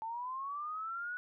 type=linear sweep; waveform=sine; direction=up; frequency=877 to 1480 Hz; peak=-37 dBFS; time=0.02-1.17 s; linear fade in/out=0 ms; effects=none